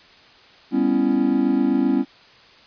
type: chord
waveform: triangle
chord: C# half-diminished seventh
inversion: second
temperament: just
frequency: 199.57 / 249.5 / 277.2 / 332.6 Hz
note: G3 / B3 / C#4 / E4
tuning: +31 / +18 / 0 / +16 cents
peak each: -23 / -19 / -18 / -22 dBFS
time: 0.71-2.05 s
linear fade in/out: 50 ms
effects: white hiss -49 dBFS RMS until 2.66 s + resampled to 11025 Hz